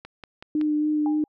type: click train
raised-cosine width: 0.3 ms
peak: -23 dBFS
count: 4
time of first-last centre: 0.05-0.613 s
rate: 5.33 Hz
type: tone with vibrato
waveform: sine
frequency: 302.1 Hz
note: D4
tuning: 49 cents sharp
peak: -20 dBFS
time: 0.55-1.24 s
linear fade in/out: 2 ms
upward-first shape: sine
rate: 3.6 Hz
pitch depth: 14 cents each way
type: tone with exponential decay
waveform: sine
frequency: 813 Hz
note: G#5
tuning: 37 cents flat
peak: -28 dBFS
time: 1.06-1.28 s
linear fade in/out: 1 ms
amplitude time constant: 46 ms
effects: none